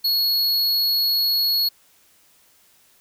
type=tone; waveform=square; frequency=4341 Hz; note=C#8; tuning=37 cents flat; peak=-18 dBFS; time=0.04-1.69 s; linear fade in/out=10 ms; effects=white hiss -57 dBFS RMS until 3 s